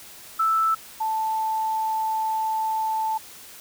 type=tone pair in turn; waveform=sine; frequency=1318.5 / 880 Hz; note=E6 / A5; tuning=0 / 0 cents; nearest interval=perfect fifth; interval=700 cents; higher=first; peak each=-18 / -22 dBFS; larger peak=first; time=0.39-0.75 / 1-3.18 s; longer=second; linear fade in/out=10 ms; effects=white hiss -44 dBFS RMS until 3.6 s